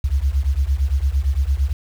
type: beating tone pair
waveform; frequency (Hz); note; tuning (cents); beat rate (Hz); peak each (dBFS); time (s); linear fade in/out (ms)
sine; 64.2 / 73; C2 / D2; -32 / -10; 8.8; -18; 0.04-1.73; 5
effects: tanh soft clip ceiling -9 dBFS + 7-bit